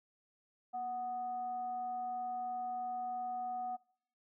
sine tone with frequency modulation, 740 Hz, F#5, in tune, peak -36 dBFS, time 0.73-3.77 s, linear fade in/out 20 ms, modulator 501 Hz, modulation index 0.24, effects noise-tail reverb RT60 0.7 s tail -25 dB re dry

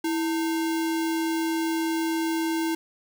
sine tone with sample-and-hold, 326.6 Hz, E4, 16 cents flat, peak -23 dBFS, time 0.04-2.75 s, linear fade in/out 5 ms, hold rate 1225 Hz, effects none

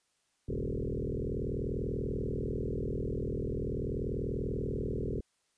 sine tone with frequency modulation, 152.7 Hz, D#3, 32 cents flat, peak -31 dBFS, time 0.48-5.21 s, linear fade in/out 10 ms, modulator 40.4 Hz, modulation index 7.6, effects white hiss -75 dBFS RMS until 5.57 s + resampled to 22050 Hz

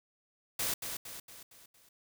white noise with echo, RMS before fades -33 dBFS, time 0.59-0.74 s, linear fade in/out 5 ms, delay 230 ms, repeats 5, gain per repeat -6 dB, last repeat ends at 1.89 s, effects none

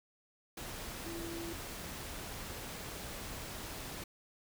sine tone in noise, 336.1 Hz, E4, 34 cents sharp, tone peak -42 dBFS, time 1.06-1.53 s, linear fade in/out 5 ms, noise pink, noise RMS -44 dBFS, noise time 0.57-4.04 s, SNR -1 dB, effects none

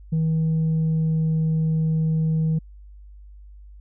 sine tone with pitch glide, 160.2 to 159.19 Hz, E3 to D#3, -49 to +40 cents, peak -16 dBFS, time 0.12-2.59 s, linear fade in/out 10 ms, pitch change -11 cents, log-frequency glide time 0.48-1.39 s, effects tanh soft clip ceiling -17 dBFS + added 50 Hz sine -41 dBFS peak until 3.8 s

